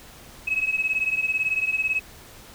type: beating tone pair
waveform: sine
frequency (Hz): 2560 / 2578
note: D#7 / E7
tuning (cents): +49 / -39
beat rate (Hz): 18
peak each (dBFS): -23 / -25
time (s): 0.47-2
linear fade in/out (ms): 10
effects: tanh soft clip ceiling -14 dBFS + pink hiss -46 dBFS RMS until 2.54 s